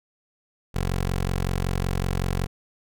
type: tone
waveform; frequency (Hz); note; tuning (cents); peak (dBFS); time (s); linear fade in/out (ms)
15% pulse; 45.34; F#1; -34; -17; 0.74-2.47; 20
effects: none